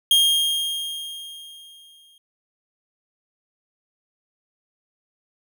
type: tone with exponential decay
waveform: 45% pulse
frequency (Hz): 3229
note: G#7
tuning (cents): -49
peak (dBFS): -12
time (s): 0.11-2.18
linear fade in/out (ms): 2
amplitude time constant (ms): 450
effects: none